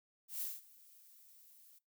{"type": "noise with ADSR envelope", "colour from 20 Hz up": "violet", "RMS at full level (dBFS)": -39, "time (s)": [0.28, 1.79], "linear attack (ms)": 130, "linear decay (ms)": 200, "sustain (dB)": -23, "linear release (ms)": 13, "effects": ["noise-tail reverb RT60 0.2 s tail -20 dB re dry"]}